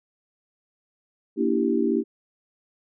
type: chord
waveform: sine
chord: E half-diminished seventh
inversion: second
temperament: equal with one note detuned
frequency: 233.1 / 288.8 / 329.6 / 392 Hz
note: Bb3 / D4 / E4 / G4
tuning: 0 / -29 / 0 / 0 cents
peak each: -25 / -26 / -25 / -25 dBFS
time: 1.36-2.04 s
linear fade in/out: 50 ms
effects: none